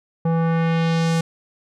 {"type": "tone with low-pass filter sweep", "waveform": "square", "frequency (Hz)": 164.81, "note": "E3", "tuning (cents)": 0, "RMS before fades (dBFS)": -19, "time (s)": [0.25, 1.21], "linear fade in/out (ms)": 5, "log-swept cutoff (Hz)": [810, 9000], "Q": 1.1, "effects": []}